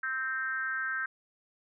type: tone with frequency modulation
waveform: sine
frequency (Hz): 1568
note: G6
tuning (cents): 0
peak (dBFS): -30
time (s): 0.03-1.06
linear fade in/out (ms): 5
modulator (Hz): 265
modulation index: 0.8
effects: none